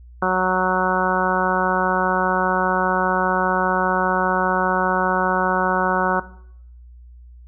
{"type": "harmonic tone", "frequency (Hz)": 185, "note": "F#3", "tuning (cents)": 0, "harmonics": [1, 2, 3, 4, 5, 6, 7, 8], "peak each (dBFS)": [-25, -25, -25, -25, -25, -25, -25, -25], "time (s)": [0.22, 6.2], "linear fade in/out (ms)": 5, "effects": ["noise-tail reverb RT60 0.7 s tail -17 dB re dry", "added 60 Hz sine -40 dBFS peak until 7.47 s"]}